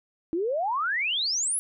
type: exponential sweep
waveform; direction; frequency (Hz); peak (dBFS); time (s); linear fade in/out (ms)
sine; up; 314.6 to 11175; -24; 0.33-1.59; 0
effects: none